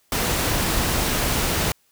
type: noise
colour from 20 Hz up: pink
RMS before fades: -22 dBFS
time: 0.12-1.72 s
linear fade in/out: 2 ms
effects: white hiss -63 dBFS RMS until 1.91 s